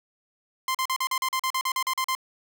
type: tone bursts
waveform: sawtooth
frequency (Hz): 1044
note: C6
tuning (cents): -4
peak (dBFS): -20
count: 14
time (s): 0.68-2.151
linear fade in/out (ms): 2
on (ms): 67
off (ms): 41
effects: none